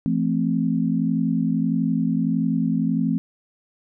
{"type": "chord", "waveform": "sine", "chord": "A minor", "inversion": "second", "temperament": "equal with one note detuned", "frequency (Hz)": [168.86, 220, 261.6], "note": ["E3", "A3", "C4"], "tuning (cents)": [42, 0, 0], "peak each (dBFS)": -23, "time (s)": [0.06, 3.18], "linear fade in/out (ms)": 0, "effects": []}